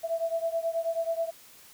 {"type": "beating tone pair", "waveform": "sine", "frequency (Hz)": [659.3, 668.6], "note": ["E5", "E5"], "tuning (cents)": [0, 24], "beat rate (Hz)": 9.3, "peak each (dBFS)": [-29, -31], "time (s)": [0.03, 1.31], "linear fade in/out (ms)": 20, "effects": ["white hiss -53 dBFS RMS until 1.73 s"]}